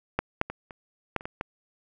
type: clicks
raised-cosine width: 0.5 ms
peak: -9 / -8 / -19 / -26 / -11 / -27 / -18 / -15 dBFS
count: 8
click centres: 0.19 / 0.414 / 0.5 / 0.708 / 1.163 / 1.209 / 1.255 / 1.411 s
effects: none